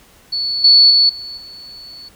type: tone with level steps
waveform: sine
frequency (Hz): 4435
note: C#8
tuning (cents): 0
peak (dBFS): -17 / -5 / -8 / -27 / -33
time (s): 0.32-2.09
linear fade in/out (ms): 10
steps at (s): 0.64 / 0.9 / 1.09 / 1.37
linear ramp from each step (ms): 5
effects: pink hiss -48 dBFS RMS until 2.15 s